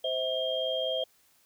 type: tone cluster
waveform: sine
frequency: 521 / 645 / 3209 Hz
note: C5 / E5 / G7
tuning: -7 / -38 / +40 cents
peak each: -32 / -32 / -32 dBFS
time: 0.04-1.04 s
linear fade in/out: 5 ms
effects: white hiss -65 dBFS RMS until 1.45 s